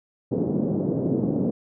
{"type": "band-pass noise", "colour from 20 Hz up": "pink", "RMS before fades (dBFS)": -24, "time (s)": [0.31, 1.51], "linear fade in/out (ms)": 10, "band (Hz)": [150, 450], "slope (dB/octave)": 24, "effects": []}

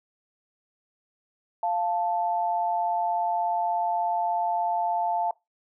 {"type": "tone pair together", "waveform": "sine", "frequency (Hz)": [696.6, 880], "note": ["F5", "A5"], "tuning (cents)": [-5, 0], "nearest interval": "major third", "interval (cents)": 405, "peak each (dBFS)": -26, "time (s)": [1.63, 5.31], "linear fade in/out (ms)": 2, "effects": ["noise-tail reverb RT60 0.2 s tail -22 dB re dry"]}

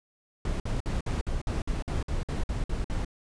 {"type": "noise bursts", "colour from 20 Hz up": "brown", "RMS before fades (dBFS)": -29, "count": 13, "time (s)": [0.45, 3.048], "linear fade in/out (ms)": 2, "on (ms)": 150, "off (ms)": 54, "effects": ["resampled to 22050 Hz"]}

